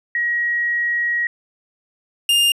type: tone pair in turn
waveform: sine / 45% pulse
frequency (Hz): 1900 / 2812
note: A#6 / F7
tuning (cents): +33 / +11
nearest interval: perfect fifth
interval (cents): 678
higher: second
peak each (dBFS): -17 / -13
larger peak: second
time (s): 0.15-1.27 / 2.29-2.52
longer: first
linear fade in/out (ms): 2
effects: resampled to 32000 Hz